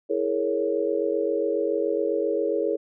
sine chord, A# half-diminished seventh, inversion second, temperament equal with one note detuned, 329.6 / 418.9 / 466.2 / 554.4 Hz, E4 / G#4 / A#4 / C#5, 0 / +15 / 0 / 0 cents, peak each -29 / -26 / -27 / -28 dBFS, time 0.09-2.77 s, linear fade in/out 20 ms, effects none

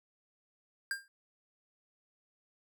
square tone with exponential decay, 1600 Hz, G6, 35 cents sharp, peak -30 dBFS, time 0.91-1.08 s, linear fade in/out 1 ms, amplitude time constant 36 ms, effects none

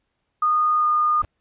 sine tone with pitch glide, 1229 to 1220.5 Hz, D#6 to D#6, -22 to -34 cents, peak -16 dBFS, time 0.42-1.22 s, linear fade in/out 5 ms, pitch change -12 cents, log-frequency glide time 0.79-0.85 s
brown noise with exponential growth, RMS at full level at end -29 dBFS, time 1.15-1.25 s, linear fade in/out 1 ms, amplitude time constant 20 ms
effects pink hiss -74 dBFS RMS until 1.4 s + resampled to 8000 Hz

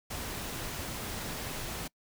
pink noise, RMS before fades -38 dBFS, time 0.1-1.88 s, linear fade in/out 10 ms, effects noise-tail reverb RT60 0.1 s tail -25 dB re dry

